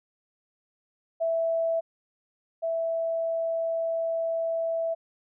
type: tone pair in turn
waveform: sine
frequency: 659.3 / 659.3 Hz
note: E5 / E5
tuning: 0 / 0 cents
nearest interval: unison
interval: 0 cents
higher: neither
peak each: -23 / -25 dBFS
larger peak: first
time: 1.2-1.81 / 2.62-4.95 s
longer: second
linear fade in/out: 20 ms
effects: none